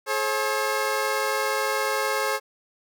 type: tone pair together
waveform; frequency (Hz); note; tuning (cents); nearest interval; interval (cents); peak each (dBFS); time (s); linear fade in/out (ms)
15% pulse; 427 / 538; G#4 / C5; +48 / +48; major third; 400; -20 / -19; 0.06-2.4; 50
effects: none

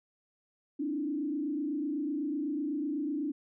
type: tone with frequency modulation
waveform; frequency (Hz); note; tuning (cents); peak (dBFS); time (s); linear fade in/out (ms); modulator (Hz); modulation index
sine; 295.3; D4; +10; -30; 0.79-3.32; 10; 28; 0.99
effects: none

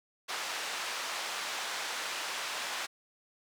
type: band-pass noise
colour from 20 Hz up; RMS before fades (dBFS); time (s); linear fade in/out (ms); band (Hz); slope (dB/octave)
pink; -37; 0.28-2.87; 20; 880 to 6600; 12
effects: none

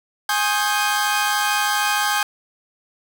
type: chord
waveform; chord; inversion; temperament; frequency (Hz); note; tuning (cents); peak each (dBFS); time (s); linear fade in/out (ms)
sawtooth; Ab major seventh; none; equal with one note detuned; 830.6 / 1073.4 / 1244.5 / 1568; Ab5 / C6 / Eb6 / G6; 0 / +44 / 0 / 0; -18 / -24 / -22 / -19; 0.29-2.23; 2
effects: none

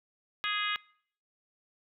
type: harmonic tone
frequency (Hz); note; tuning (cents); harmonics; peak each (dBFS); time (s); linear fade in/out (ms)
415.3; G#4; 0; 3 / 4 / 5 / 6 / 7 / 8 / 9; -35 / -36 / -37 / -38 / -38 / -39 / -40; 0.44-0.76; 0
effects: noise-tail reverb RT60 0.6 s tail -24 dB re dry

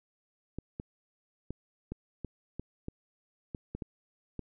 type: clicks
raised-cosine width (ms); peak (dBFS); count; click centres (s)
3; -24; 11; 0.586 / 0.799 / 1.506 / 1.92 / 2.247 / 2.596 / 2.884 / 3.548 / 3.75 / 3.822 / 4.393
effects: none

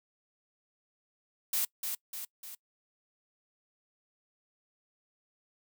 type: noise with echo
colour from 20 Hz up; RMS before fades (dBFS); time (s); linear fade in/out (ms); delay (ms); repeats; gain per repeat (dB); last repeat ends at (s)
blue; -30; 1.53-1.65; 5; 300; 3; -5; 2.55
effects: noise-tail reverb RT60 0.1 s tail -23 dB re dry

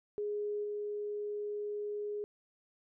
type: tone with level steps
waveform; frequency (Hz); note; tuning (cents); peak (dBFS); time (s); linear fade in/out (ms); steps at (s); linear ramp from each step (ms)
sine; 415.3; G#4; 0; -33 / -35; 0.18-2.24; 0; 0.63; 20
effects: none

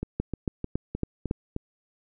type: two click trains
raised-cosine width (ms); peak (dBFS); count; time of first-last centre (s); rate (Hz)
3; -17 / -13; 6 / 5; 0.03-1.564 / 0.2-1.311; 3.26 / 3.6
effects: none

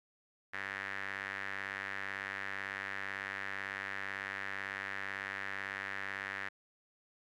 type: tone with band-pass filter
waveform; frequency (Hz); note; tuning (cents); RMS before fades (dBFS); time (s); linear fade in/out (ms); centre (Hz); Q
sawtooth; 98; G2; 0; -41; 0.53-6.49; 10; 1800; 4.7
effects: none

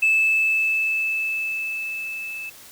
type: tone with level ramp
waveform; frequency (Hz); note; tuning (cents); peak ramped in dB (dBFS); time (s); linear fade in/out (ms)
sine; 2622; E7; -10; -13 to -30; 0.02-2.5; 10
effects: tanh soft clip ceiling -12 dBFS + white hiss -45 dBFS RMS until 2.71 s

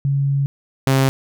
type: tone pair in turn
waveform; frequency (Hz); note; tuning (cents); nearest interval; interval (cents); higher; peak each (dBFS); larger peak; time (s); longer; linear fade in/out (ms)
sine / sawtooth; 139.2 / 134.12; C#3 / C3; +8 / +43; minor second; 65; first; -15 / -9; second; 0.05-0.46 / 0.87-1.09; first; 0
effects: none

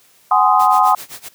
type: chord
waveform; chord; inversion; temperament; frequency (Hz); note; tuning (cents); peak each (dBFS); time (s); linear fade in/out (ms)
sine; Ab dominant seventh; third; just; 747.5 / 830.6 / 1038.3 / 1245.9; Gb5 / Ab5 / C6 / Eb6; +17 / 0 / -14 / +2; -15; 0.31-0.95; 5
type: noise with tremolo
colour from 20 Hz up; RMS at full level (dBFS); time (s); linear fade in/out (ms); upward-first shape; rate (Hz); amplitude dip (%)
white; -31; 0.59-1.29; 10; sine; 7.7; 95
effects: white hiss -52 dBFS RMS until 1.34 s + high-pass 80 Hz 12 dB/octave

